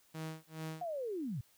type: tone with tremolo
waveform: sawtooth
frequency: 158.9 Hz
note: D#3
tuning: 37 cents sharp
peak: -35 dBFS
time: 0.14-0.88 s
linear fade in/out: 10 ms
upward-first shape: sine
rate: 2.4 Hz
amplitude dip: 100%
type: linear sweep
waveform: sine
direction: down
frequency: 729 to 102.7 Hz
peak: -36 dBFS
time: 0.81-1.41 s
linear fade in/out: 5 ms
effects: white hiss -68 dBFS RMS until 1.57 s